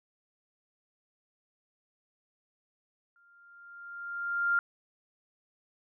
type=tone with exponential growth; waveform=sine; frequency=1396.9 Hz; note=F6; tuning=in tune; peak=-22 dBFS; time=3.16-4.59 s; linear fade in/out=1 ms; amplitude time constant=310 ms; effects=none